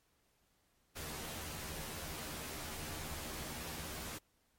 pink noise with comb filter, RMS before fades -44 dBFS, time 0.95-4.19 s, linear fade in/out 20 ms, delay 13 ms, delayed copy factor +0.9, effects pink hiss -75 dBFS RMS until 4.58 s + MP3 64 kbps

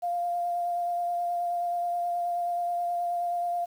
sine tone with vibrato, 698.5 Hz, F5, in tune, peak -26 dBFS, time 0.02-3.66 s, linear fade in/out 20 ms, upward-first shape sine, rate 9.4 Hz, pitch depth 13 cents each way, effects 9-bit

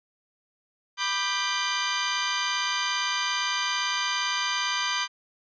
15% pulse chord, G major, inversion first, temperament equal with one note detuned, 987.8 / 1190.4 / 1568 Hz, B5 / D6 / G6, 0 / +23 / 0 cents, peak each -23 dBFS, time 0.97-5.08 s, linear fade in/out 50 ms, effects resampled to 16000 Hz

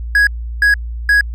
triangle tone bursts, 1661.2 Hz, G#6, in tune, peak -6 dBFS, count 3, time 0.15-1.21 s, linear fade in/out 2 ms, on 120 ms, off 350 ms, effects added 58 Hz sine -21 dBFS peak until 1.34 s

